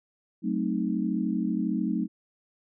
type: chord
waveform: sine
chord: F# diminished seventh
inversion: none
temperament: equal with one note detuned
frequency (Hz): 187.04 / 220 / 261.6 / 311.1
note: F#3 / A3 / C4 / Eb4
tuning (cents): +19 / 0 / 0 / 0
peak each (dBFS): -30 / -29 / -32 / -31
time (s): 0.42-2.08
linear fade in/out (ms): 50
effects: none